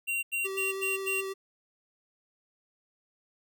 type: tone bursts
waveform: square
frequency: 2756 Hz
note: F7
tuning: 24 cents flat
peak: -29 dBFS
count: 5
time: 0.07-1.218 s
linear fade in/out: 20 ms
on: 160 ms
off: 87 ms
type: tone with vibrato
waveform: square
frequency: 386.5 Hz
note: G4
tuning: 24 cents flat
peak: -34 dBFS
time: 0.44-1.34 s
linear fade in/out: 20 ms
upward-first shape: sine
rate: 9.3 Hz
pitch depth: 10 cents each way
effects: none